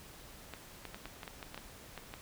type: clicks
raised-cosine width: 0.3 ms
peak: -27 dBFS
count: 11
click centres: 0.537 / 0.853 / 0.945 / 1.056 / 1.232 / 1.278 / 1.428 / 1.545 / 1.577 / 1.977 / 2.139 s
effects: pink hiss -53 dBFS RMS until 2.21 s